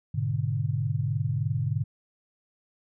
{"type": "chord", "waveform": "sine", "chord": "G# diminished", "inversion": "none", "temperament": "equal", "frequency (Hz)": [103.83, 123.47, 146.83], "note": ["G#2", "B2", "D3"], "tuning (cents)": [0, 0, 0], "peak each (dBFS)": -29, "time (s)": [0.14, 1.84], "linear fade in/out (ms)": 10, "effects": []}